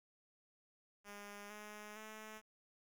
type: tone with pitch steps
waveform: 5% pulse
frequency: 204.1 / 210.3 / 216.7 Hz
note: G#3 / G#3 / A3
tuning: -30 / +22 / -26 cents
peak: -39 dBFS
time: 1.04-2.42 s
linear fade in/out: 50 ms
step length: 460 ms
effects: 11-bit